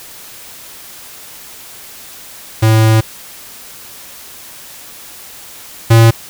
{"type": "tone pair in turn", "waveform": "square", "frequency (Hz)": [110.6, 114.04], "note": ["A2", "A#2"], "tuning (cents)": [9, -38], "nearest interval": "minor second", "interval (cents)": 53, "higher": "second", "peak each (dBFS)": [-7, -4], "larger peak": "second", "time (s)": [[2.62, 3.01], [5.9, 6.11]], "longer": "first", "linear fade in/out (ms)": 10, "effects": ["white hiss -34 dBFS RMS until 6.29 s"]}